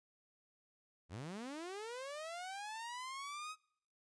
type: linear sweep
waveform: sawtooth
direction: up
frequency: 75.1 to 1278 Hz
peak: -40 dBFS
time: 1.09-3.56 s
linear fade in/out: 50 ms
effects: noise-tail reverb RT60 0.7 s tail -26 dB re dry + resampled to 22050 Hz